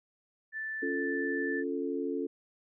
sine tone, 1760 Hz, A6, in tune, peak -34 dBFS, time 0.52-1.64 s, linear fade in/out 50 ms
sine chord, Db augmented, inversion none, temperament equal, 277.2 / 349.2 / 440 Hz, Db4 / F4 / A4, 0 / 0 / 0 cents, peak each -34 / -36 / -35 dBFS, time 0.82-2.27 s, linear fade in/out 10 ms
effects none

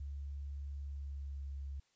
sine tone with pitch glide, 70.5 to 69.25 Hz, C#2 to C#2, +30 to -1 cents, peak -40 dBFS, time 0-1.8 s, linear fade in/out 5 ms, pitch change -31 cents, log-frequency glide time 0.8-1.55 s, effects white hiss -75 dBFS RMS until 1.95 s + resampled to 16000 Hz

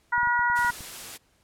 harmonic tone, 481.5 Hz, B4, 44 cents flat, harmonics 2 / 3 / 4, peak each -24 / -24 / -29 dBFS, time 0.12-0.71 s, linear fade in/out 10 ms
clicks, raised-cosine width 5 ms, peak -32 dBFS, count 9, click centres 0.18 / 0.232 / 0.273 / 0.393 / 0.5 / 0.591 / 0.647 / 0.702 / 0.807 s
white noise, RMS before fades -39 dBFS, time 0.55-1.18 s, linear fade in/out 20 ms
effects pink hiss -65 dBFS RMS until 1.43 s + low-pass 12000 Hz 12 dB/octave

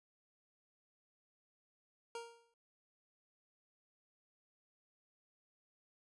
25% pulse tone with exponential decay, 466.2 Hz, A#4, in tune, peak -37 dBFS, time 2.15-2.54 s, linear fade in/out 2 ms, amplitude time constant 84 ms, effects resampled to 24000 Hz

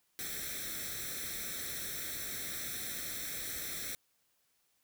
white noise with comb filter, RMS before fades -40 dBFS, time 0.19-3.95 s, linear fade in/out 0 ms, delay 0.52 ms, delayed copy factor +0.85, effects white hiss -75 dBFS RMS until 4.83 s

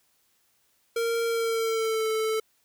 square tone with pitch glide, 462.3 to 439.1 Hz, A#4 to A4, -14 to -4 cents, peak -25 dBFS, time 0.96-2.4 s, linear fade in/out 5 ms, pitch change -90 cents, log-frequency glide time 1.26-2.09 s, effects white hiss -68 dBFS RMS until 2.64 s

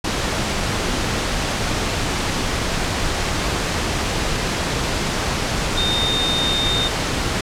sine tone in noise, 3656 Hz, A#7, 34 cents flat, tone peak -19 dBFS, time 5.77-6.88 s, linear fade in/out 5 ms, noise pink, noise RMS -21 dBFS, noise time 0.04-7.41 s, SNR -1 dB, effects low-pass 7000 Hz 12 dB/octave

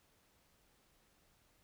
silence, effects pink hiss -72 dBFS RMS until 1.63 s

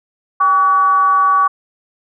sine tone with frequency modulation, 1137 Hz, C#6, 44 cents sharp, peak -9 dBFS, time 0.4-1.48 s, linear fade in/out 10 ms, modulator 342 Hz, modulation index 0.41, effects none

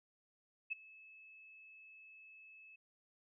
sine tone with ADSR envelope, 2600 Hz, E7, 24 cents flat, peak -34 dBFS, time 0.7-2.76 s, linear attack 22 ms, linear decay 14 ms, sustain -22 dB, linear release 7 ms, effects none

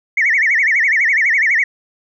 sine tone with vibrato, 2000 Hz, B6, 21 cents sharp, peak -10 dBFS, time 0.17-1.64 s, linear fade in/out 5 ms, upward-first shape sine, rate 12 Hz, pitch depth 220 cents each way, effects tanh soft clip ceiling -6 dBFS

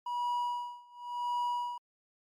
triangle tone with tremolo, 969 Hz, B5, 33 cents flat, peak -27 dBFS, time 0.06-1.78 s, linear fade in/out 5 ms, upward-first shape sine, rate 0.92 Hz, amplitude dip 95%, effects MP3 64 kbps

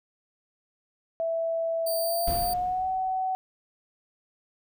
sine tone with pitch glide, 659.3 to 753 Hz, E5 to F#5, 0 to +30 cents, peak -25 dBFS, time 1.2-3.35 s, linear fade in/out 0 ms, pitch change +230 cents, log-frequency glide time 1.98-2.87 s
5% pulse tone, 4641 Hz, D8, 21 cents flat, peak -24 dBFS, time 1.86-2.54 s, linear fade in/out 10 ms
brown noise with exponential decay, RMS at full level -27 dBFS, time 2.27-3.24 s, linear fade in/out 5 ms, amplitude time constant 210 ms
effects none

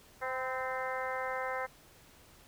harmonic tone with a mistuned harmonic, 259.7 Hz, C4, 13 cents flat, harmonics 2 / 3 / 4 / 5 / 6 / 7 / 8, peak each -38 / -40 / -41 / -42 / -43 / -43 / -44 dBFS, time 0.21-1.67 s, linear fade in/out 20 ms, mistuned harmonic 4, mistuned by -29 cents, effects pink hiss -59 dBFS RMS until 2.47 s

